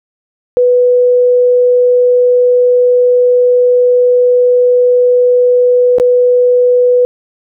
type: tone with dropouts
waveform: sine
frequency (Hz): 493.9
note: B4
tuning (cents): 0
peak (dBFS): -5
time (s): 0.57-7.05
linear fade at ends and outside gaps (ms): 0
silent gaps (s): 5.984-5.999
effects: none